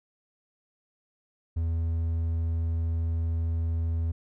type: tone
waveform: triangle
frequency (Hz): 82.41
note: E2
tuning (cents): 0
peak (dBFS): -23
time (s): 1.56-4.12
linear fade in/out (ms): 10
effects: none